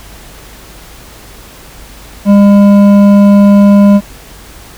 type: tone with hard clipping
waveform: sine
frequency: 201.9 Hz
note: G#3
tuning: 49 cents flat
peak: -3 dBFS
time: 2.25-4.01 s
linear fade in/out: 50 ms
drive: 9 dB
effects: added 50 Hz sine -36 dBFS peak until 4.77 s + pink hiss -34 dBFS RMS until 4.77 s